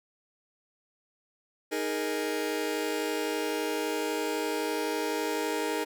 sawtooth chord, D# suspended fourth, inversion none, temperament just, 311.1 / 414.8 / 466.7 Hz, D#4 / G#4 / A#4, 0 / -2 / +2 cents, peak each -29 dBFS, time 1.71-5.85 s, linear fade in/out 20 ms, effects none

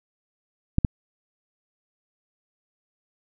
clicks, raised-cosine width 5 ms, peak -6 dBFS, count 2, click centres 0.784 / 0.848 s, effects none

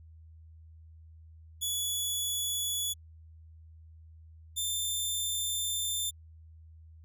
15% pulse tone pair in turn, 3409 / 3566 Hz, G#7 / A7, +45 / +22 cents, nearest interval minor second, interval 77 cents, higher second, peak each -23 dBFS, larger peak neither, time 1.61-2.94 / 4.56-6.11 s, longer second, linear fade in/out 20 ms, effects added 80 Hz sine -50 dBFS peak until 7.04 s

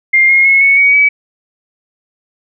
sine tone with pitch steps, 2112 / 2145 / 2179 / 2213 / 2248 / 2283 Hz, C7 / C7 / C#7 / C#7 / C#7 / D7, +16 / +42 / -30 / -3 / +24 / -50 cents, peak -5 dBFS, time 0.13-1.09 s, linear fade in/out 10 ms, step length 160 ms, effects none

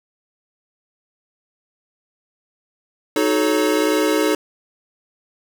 square chord, D# half-diminished seventh, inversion none, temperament equal with one note detuned, 311.1 / 370 / 431.9 / 554.4 Hz, D#4 / F#4 / A4 / C#5, 0 / 0 / -32 / 0 cents, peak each -20 / -25 / -21 / -24 dBFS, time 3.16-4.35 s, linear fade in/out 2 ms, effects none

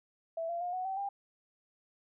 sine tone with pitch steps, 659.3 / 684.9 / 711.5 / 739.2 / 767.9 / 797.7 Hz, E5 / F5 / F5 / F#5 / G5 / G5, 0 / -34 / +32 / -2 / -36 / +30 cents, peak -33 dBFS, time 0.37-1.09 s, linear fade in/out 5 ms, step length 120 ms, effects none

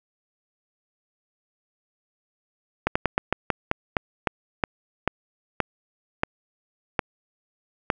slowing click train, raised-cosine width 0.5 ms, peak -5 dBFS, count 15, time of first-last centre 2.87-7.902 s, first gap 85 ms, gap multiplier 1.2, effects none

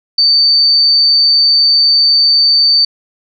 sine tone, 4574 Hz, D8, 47 cents flat, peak -6 dBFS, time 0.18-2.85 s, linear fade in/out 5 ms, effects none

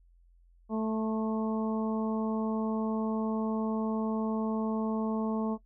harmonic tone with a mistuned harmonic, 220 Hz, A3, in tune, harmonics 1 / 2 / 3 / 4 / 5, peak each -29 / -35 / -39 / -41 / -43 dBFS, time 0.69-5.58 s, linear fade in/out 50 ms, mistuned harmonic 5, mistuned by -18 cents, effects noise-tail reverb RT60 0.1 s tail -18 dB re dry + added 43 Hz sine -58 dBFS peak until 5.65 s

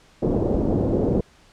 white low-pass noise, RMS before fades -21 dBFS, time 0.22-1.21 s, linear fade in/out 10 ms, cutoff 480 Hz, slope 24 dB/octave, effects pink hiss -54 dBFS RMS until 1.52 s + low-pass 7000 Hz 12 dB/octave

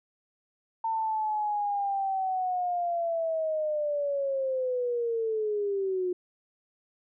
sine linear sweep, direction down, 904 to 357 Hz, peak -26 dBFS, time 0.84-6.13 s, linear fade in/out 5 ms, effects none

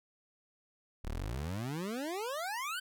25% pulse exponential sweep, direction up, 32.39 to 1568 Hz, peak -32 dBFS, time 1.04-2.8 s, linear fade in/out 10 ms, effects none

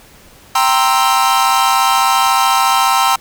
45% pulse chord, C dominant seventh, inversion second, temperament equal, 784 / 932.3 / 1046.5 / 1318.5 Hz, G5 / Bb5 / C6 / E6, 0 / 0 / 0 / 0 cents, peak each -16 dBFS, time 0.55-3.16 s, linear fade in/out 5 ms, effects pink hiss -43 dBFS RMS until 3.2 s

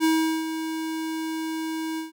square tone with ADSR envelope, 320 Hz, D#4, 49 cents sharp, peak -18 dBFS, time 0-2.12 s, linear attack 40 ms, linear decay 400 ms, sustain -10 dB, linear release 140 ms, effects none

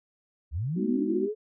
sine linear sweep, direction up, 61.9 to 440 Hz, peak -27 dBFS, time 0.51-1.35 s, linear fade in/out 50 ms
sine chord, G# minor seventh, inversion none, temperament just, 207.7 / 249.2 / 311.5 / 373.8 Hz, G#3 / B3 / D#4 / F#4, 0 / +16 / +2 / +18 cents, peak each -32 dBFS, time 0.75-1.29 s, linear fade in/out 50 ms
effects none

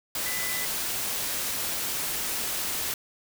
sine tone in noise, 2000 Hz, B6, 21 cents sharp, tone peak -34 dBFS, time 0.26-0.65 s, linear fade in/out 2 ms, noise white, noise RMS -30 dBFS, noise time 0.15-2.94 s, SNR -7 dB, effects none

